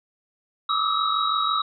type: tone cluster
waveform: sine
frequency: 1156 / 1262 / 1308 / 3824 Hz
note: D6 / D#6 / E6 / A#7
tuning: -28 / +24 / -14 / +43 cents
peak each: -26 dBFS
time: 0.69-1.62 s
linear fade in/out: 5 ms
effects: none